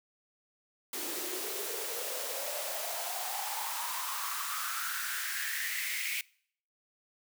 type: noise with high-pass filter sweep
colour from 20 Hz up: white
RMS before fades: -36 dBFS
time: 0.93-6.21 s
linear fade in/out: 2 ms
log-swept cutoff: 320 to 2300 Hz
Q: 6.8
effects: noise-tail reverb RT60 0.6 s tail -24 dB re dry